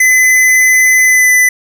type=tone with pitch glide; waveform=square; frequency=2023 to 2001 Hz; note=B6 to B6; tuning=+41 to +22 cents; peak=-6 dBFS; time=0-1.49 s; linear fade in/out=5 ms; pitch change=-19 cents; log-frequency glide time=1.04-1.33 s; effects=none